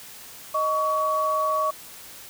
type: tone pair together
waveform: sine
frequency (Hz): 622.3 / 1126.9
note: D#5 / C#6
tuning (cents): 0 / +28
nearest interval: minor seventh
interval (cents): 1028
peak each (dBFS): -26 / -22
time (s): 0.54-1.71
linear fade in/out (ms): 10
effects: white hiss -43 dBFS RMS until 2.29 s